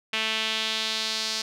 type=tone with band-pass filter sweep; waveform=sawtooth; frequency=220 Hz; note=A3; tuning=in tune; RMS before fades=-28 dBFS; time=0.13-1.42 s; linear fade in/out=5 ms; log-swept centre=2800 to 4800 Hz; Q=2.5; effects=none